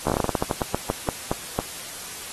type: slowing click train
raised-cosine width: 1 ms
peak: -8 dBFS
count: 18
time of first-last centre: 0.07-1.59 s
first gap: 13 ms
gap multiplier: 1.21
effects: white hiss -36 dBFS RMS until 2.32 s + AAC 32 kbps